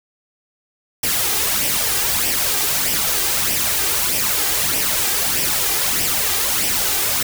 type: noise with flanger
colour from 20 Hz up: white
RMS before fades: -19 dBFS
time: 1.03-7.23 s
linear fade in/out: 5 ms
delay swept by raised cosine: 0.36 to 2.56 ms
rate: 1.6 Hz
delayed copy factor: +0.55
effects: none